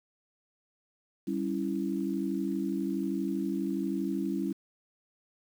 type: chord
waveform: sine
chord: C# diminished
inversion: second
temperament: equal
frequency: 196 / 277.2 / 329.6 Hz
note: G3 / C#4 / E4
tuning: 0 / 0 / 0 cents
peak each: -33 dBFS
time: 1.27-4.53 s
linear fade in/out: 10 ms
effects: 9-bit